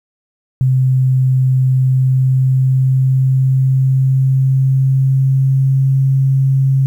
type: tone with pitch glide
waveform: sine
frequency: 130 to 134.51 Hz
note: C3 to C3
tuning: -11 to +48 cents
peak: -9 dBFS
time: 0.61-6.86 s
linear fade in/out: 0 ms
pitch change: +59 cents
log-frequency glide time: 1.67-5.96 s
effects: 8-bit